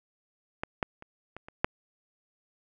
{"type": "clicks", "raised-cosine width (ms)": 0.5, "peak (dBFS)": [-16, -12, -30, -26, -29, -7], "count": 6, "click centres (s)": [0.635, 0.828, 1.024, 1.366, 1.485, 1.645], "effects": []}